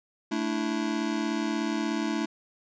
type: chord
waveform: square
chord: A suspended fourth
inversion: none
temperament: just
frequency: 220 / 293.3 / 330 Hz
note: A3 / D4 / E4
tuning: 0 / -2 / +2 cents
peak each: -32 dBFS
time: 0.31-2.26 s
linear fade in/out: 10 ms
effects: resampled to 16000 Hz